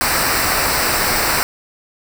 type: noise with comb filter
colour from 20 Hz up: pink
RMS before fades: -17 dBFS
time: 0.01-1.43 s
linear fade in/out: 0 ms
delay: 0.3 ms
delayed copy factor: -0.7
effects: none